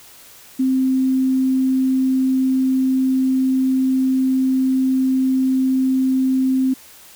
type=tone; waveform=sine; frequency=261.6 Hz; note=C4; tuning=in tune; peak=-14 dBFS; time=0.59-6.74 s; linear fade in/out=10 ms; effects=white hiss -44 dBFS RMS until 7.15 s